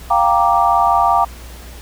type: chord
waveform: sine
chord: G minor seventh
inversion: third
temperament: equal with one note detuned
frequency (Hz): 698.5 / 784 / 936.1 / 1174.7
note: F5 / G5 / Bb5 / D6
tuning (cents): 0 / 0 / +7 / 0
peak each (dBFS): -16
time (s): 0.1-1.25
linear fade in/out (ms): 10
effects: added 60 Hz sine -33 dBFS peak until 1.81 s + pink hiss -39 dBFS RMS until 1.81 s